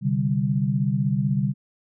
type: chord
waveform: sine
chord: C suspended second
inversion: none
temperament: equal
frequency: 130.81 / 146.83 / 196 Hz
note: C3 / D3 / G3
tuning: 0 / 0 / 0 cents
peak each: -24 dBFS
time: 0.01-1.54 s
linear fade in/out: 50 ms
effects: none